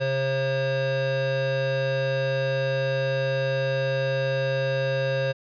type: tone pair together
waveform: square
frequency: 134.03 / 538 Hz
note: C3 / C5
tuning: +42 / +48 cents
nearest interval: 2 octaves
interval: 2406 cents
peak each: -28 / -25 dBFS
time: 0-5.33 s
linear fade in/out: 20 ms
effects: resampled to 11025 Hz